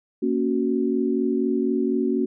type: chord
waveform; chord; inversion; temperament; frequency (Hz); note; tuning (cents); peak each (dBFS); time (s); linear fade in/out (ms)
sine; F# major; first; equal; 233.1 / 277.2 / 370; A#3 / C#4 / F#4; 0 / 0 / 0; -24; 0.22-2.26; 10
effects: none